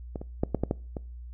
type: clicks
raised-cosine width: 2 ms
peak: -20 / -24 / -11 / -11 / -12 / -12 / -20 dBFS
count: 7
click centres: 0.158 / 0.215 / 0.435 / 0.547 / 0.636 / 0.711 / 0.968 s
effects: noise-tail reverb RT60 0.4 s tail -23 dB re dry + added 60 Hz sine -39 dBFS peak until 1.33 s